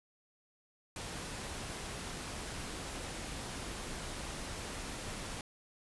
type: noise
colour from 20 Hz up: pink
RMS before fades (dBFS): -42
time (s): 0.96-5.41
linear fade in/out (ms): 2
effects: resampled to 24000 Hz